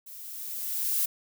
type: noise with level ramp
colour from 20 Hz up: violet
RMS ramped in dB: -45 to -25 dBFS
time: 0.06-1.06 s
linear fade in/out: 10 ms
effects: none